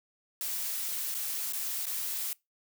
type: noise with dropouts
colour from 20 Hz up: blue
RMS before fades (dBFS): -34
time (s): 0.41-2.33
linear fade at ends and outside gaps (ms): 1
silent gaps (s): 1.143-1.148 / 1.524-1.533 / 1.856-1.867
effects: noise-tail reverb RT60 0.2 s tail -23 dB re dry